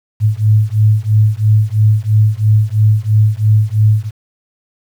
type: beating tone pair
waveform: sine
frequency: 105.8 / 108.8 Hz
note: G#2 / A2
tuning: +33 / -19 cents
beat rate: 3 Hz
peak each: -11 dBFS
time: 0.2-4.11 s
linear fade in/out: 50 ms
effects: 7-bit